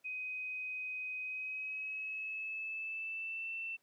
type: tone with pitch glide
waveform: sine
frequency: 2512 to 2677 Hz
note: D#7 to E7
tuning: +16 to +26 cents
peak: -38 dBFS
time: 0.04-3.77 s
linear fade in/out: 20 ms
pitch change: +110 cents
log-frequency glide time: 1.21-3.53 s
effects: pink hiss -75 dBFS RMS until 3.82 s + high-pass 300 Hz 12 dB/octave